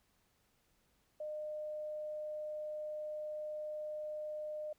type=tone; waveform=sine; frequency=608 Hz; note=D#5; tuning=40 cents flat; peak=-39 dBFS; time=1.2-4.73 s; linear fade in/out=5 ms; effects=pink hiss -75 dBFS RMS until 4.78 s